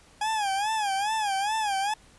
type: tone with vibrato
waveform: 40% pulse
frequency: 827 Hz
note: G#5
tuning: 8 cents flat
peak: -24 dBFS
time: 0.21-1.94 s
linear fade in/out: 5 ms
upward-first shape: sine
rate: 2.4 Hz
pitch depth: 120 cents each way
effects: pink hiss -56 dBFS RMS until 2.18 s + resampled to 24000 Hz